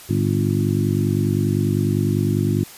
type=harmonic tone with a mistuned harmonic; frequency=50 Hz; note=G1; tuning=35 cents sharp; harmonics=2 / 3 / 4 / 5 / 6 / 7; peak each=-21 / -23 / -24 / -25 / -26 / -26 dBFS; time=0.09-2.64 s; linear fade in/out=10 ms; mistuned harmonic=2; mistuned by=+81 cents; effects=white hiss -41 dBFS RMS until 2.77 s + resampled to 32000 Hz